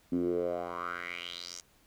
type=tone with band-pass filter sweep; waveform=10% pulse; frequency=87.31 Hz; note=F2; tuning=in tune; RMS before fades=-35 dBFS; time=0.12-1.61 s; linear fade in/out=5 ms; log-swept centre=250 to 6500 Hz; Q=4.7; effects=pink hiss -65 dBFS RMS until 1.86 s